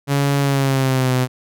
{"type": "tone with pitch glide", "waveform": "sawtooth", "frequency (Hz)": [140.7, 127.54], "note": ["C#3", "C3"], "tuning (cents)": [26, -44], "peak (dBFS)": -11, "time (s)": [0.07, 1.28], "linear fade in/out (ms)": 50, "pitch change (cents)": -170, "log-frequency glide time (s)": [0.4, 1.15], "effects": []}